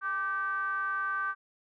triangle ring-modulated tone, 185 Hz, F#3, in tune, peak -24 dBFS, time 0.01-1.35 s, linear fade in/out 50 ms, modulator 1360 Hz, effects none

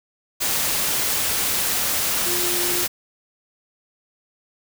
sine tone in noise, 353 Hz, F4, 19 cents sharp, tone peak -28 dBFS, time 2.25-2.85 s, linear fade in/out 20 ms, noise white, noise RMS -22 dBFS, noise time 0.4-2.88 s, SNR -9 dB, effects none

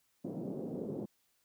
pink band-pass noise, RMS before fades -40 dBFS, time 0.24-1.06 s, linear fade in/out 10 ms, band 160 to 490 Hz, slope 24 dB/octave, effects white hiss -75 dBFS RMS until 1.44 s

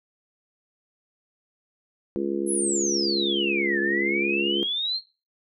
harmonic tone, 69.3 Hz, C#2, in tune, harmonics 3 / 4 / 5 / 6 / 7, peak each -31 / -33 / -26 / -33 / -35 dBFS, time 2.16-4.63 s, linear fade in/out 0 ms
sine exponential two-way sweep, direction down then up, 11130 to 1710 to 4299 Hz, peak -24 dBFS, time 2.46-5.01 s, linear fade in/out 50 ms, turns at 3.8 s
effects noise-tail reverb RT60 0.3 s tail -17 dB re dry

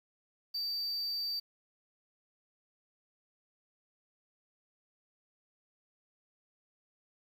triangle tone, 4635 Hz, D8, 24 cents flat, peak -32 dBFS, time 0.54-1.4 s, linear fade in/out 10 ms, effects 10-bit

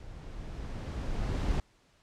brown noise with level ramp, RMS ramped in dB -46 to -28 dBFS, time 0-1.6 s, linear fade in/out 2 ms, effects pink hiss -66 dBFS RMS until 2.02 s + low-pass 7000 Hz 12 dB/octave

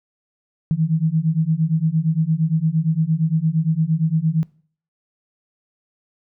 sine beating tone pair, 155.56 / 164.26 Hz, D#3 / E3, 0 / -6 cents, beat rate 8.7 Hz, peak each -19 / -19 dBFS, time 0.71-4.43 s, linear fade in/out 0 ms, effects noise-tail reverb RT60 0.5 s tail -22 dB re dry

